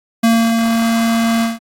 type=tone with ADSR envelope; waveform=square; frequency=228.6 Hz; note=A#3; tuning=34 cents flat; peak=-9 dBFS; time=0.23-1.59 s; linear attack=10 ms; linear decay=280 ms; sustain=-4 dB; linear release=170 ms; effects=AAC 48 kbps